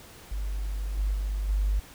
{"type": "tone with level steps", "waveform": "sine", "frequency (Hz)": 49.75, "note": "G1", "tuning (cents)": 26, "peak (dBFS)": [-28, -23, -26, -22], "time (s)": [0.31, 1.8], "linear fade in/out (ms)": 10, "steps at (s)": [0.97, 1.13, 1.48], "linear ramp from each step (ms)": 20, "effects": ["pink hiss -49 dBFS RMS until 1.94 s"]}